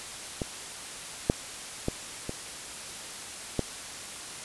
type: clicks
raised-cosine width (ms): 2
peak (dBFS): -16 / -7 / -13 / -19 / -12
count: 5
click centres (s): 0.418 / 1.299 / 1.884 / 2.294 / 3.593
effects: white hiss -40 dBFS RMS until 4.44 s + resampled to 24000 Hz